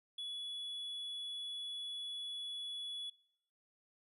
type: tone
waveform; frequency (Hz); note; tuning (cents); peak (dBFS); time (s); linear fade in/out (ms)
triangle; 3400; G#7; +40; -39; 0.18-3.1; 5
effects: noise-tail reverb RT60 0.8 s tail -25 dB re dry + resampled to 32000 Hz